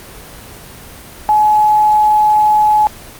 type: tone with quantisation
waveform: sine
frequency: 849 Hz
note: G#5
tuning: 38 cents sharp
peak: -7 dBFS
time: 1.29-2.87 s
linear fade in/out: 0 ms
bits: 6
effects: pink hiss -34 dBFS RMS until 3.19 s + Opus 24 kbps